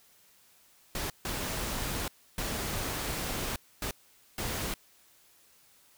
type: noise bursts at uneven times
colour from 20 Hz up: pink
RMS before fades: -34 dBFS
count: 5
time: 0.95-1.1 / 1.25-2.08 / 2.38-3.56 / 3.82-3.91 / 4.38-4.74 s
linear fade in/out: 2 ms
effects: white hiss -62 dBFS RMS until 5.97 s